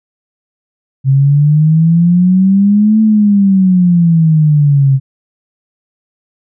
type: exponential two-way sweep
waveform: sine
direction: up then down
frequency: 132.9 to 220 to 132.9 Hz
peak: -5 dBFS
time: 1.04-5 s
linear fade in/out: 50 ms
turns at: 3.01 s
effects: none